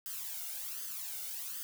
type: noise with flanger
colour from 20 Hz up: blue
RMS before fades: -41 dBFS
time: 0.06-1.63 s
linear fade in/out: 0 ms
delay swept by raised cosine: 0.62 to 1.41 ms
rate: 1.3 Hz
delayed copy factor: +0.7
effects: none